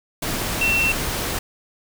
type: tone in noise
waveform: sine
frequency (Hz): 2705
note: E7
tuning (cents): +44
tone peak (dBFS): -17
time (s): 0.61-0.92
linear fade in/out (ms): 5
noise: pink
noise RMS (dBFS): -25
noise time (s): 0.22-1.39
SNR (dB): +5
effects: none